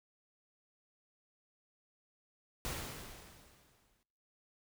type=noise with exponential decay; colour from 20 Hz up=pink; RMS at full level=-38 dBFS; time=2.65-4.03 s; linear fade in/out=0 ms; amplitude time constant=300 ms; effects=noise-tail reverb RT60 0.9 s tail -23 dB re dry